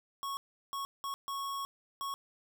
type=tone bursts at uneven times; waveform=square; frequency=1104 Hz; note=C#6; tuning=7 cents flat; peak=-36 dBFS; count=5; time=0.23-0.37 / 0.73-0.85 / 1.04-1.14 / 1.28-1.65 / 2.01-2.14 s; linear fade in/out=0 ms; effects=none